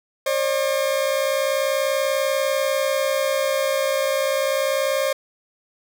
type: tone pair together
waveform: 40% pulse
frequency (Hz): 539 / 599.3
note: C#5 / D5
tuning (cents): -49 / +35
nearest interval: major second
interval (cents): 184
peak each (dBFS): -20 / -23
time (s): 0.26-5.13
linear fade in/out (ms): 5
effects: none